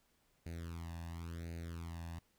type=tone with flanger; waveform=sawtooth; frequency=83.9 Hz; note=E2; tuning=31 cents sharp; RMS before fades=-45 dBFS; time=0.46-2.19 s; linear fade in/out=0 ms; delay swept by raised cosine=0.45 to 1.14 ms; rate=0.94 Hz; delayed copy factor=+0.9; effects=pink hiss -75 dBFS RMS until 2.38 s